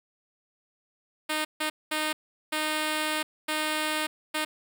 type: tone bursts at uneven times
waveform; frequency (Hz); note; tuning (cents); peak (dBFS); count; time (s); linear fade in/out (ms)
5% pulse; 308.2; D#4; -16; -15; 6; 1.29-1.45 / 1.6-1.7 / 1.91-2.13 / 2.52-3.23 / 3.48-4.07 / 4.34-4.45; 10
effects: none